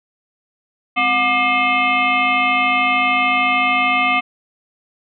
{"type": "tone with frequency modulation", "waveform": "sine", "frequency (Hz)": 1661.2, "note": "G#6", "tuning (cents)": 0, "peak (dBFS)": -13, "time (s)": [0.96, 4.21], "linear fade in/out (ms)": 20, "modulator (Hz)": 467, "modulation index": 2.4, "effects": []}